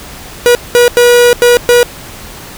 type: tone bursts at uneven times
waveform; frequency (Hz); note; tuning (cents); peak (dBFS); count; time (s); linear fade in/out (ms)
45% pulse; 483.4; B4; -37; -3; 5; 0.46-0.55 / 0.75-0.88 / 0.97-1.33 / 1.42-1.57 / 1.69-1.83; 0
effects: pink hiss -29 dBFS RMS until 2.57 s